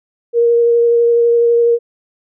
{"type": "tone with vibrato", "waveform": "sine", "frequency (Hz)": 470, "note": "A#4", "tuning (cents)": 14, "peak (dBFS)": -8, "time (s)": [0.33, 1.79], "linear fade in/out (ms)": 50, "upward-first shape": "sine", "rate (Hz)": 12, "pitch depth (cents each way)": 10, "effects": []}